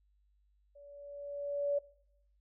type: tone with level ramp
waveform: sine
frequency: 572 Hz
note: D5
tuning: 46 cents flat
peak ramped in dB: -53 to -27 dBFS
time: 0.75-1.79 s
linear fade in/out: 10 ms
effects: noise-tail reverb RT60 0.7 s tail -21 dB re dry + added 50 Hz sine -68 dBFS peak until 2.4 s